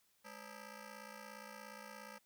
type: ring-modulated tone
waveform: 10% pulse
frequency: 361.1 Hz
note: F#4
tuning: 42 cents flat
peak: -39 dBFS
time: 0.24-2.19 s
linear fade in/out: 20 ms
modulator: 152 Hz
effects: white hiss -75 dBFS RMS until 2.25 s